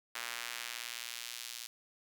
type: tone with high-pass filter sweep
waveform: sawtooth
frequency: 118.8 Hz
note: A#2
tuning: 33 cents sharp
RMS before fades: -43 dBFS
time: 0.15-1.67 s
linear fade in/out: 5 ms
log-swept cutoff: 1600 to 4000 Hz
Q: 0.95
effects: none